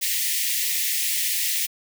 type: high-pass noise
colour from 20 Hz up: white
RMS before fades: -24 dBFS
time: 0.01-1.67 s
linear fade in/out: 20 ms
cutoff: 1800 Hz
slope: 96 dB/octave
effects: none